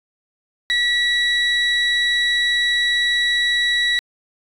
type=tone pair together; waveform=sine; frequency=1937 / 3895 Hz; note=B6 / B7; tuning=-34 / -25 cents; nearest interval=octave; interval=1209 cents; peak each=-16 / -17 dBFS; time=0.7-3.99 s; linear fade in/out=0 ms; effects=tanh soft clip ceiling -12 dBFS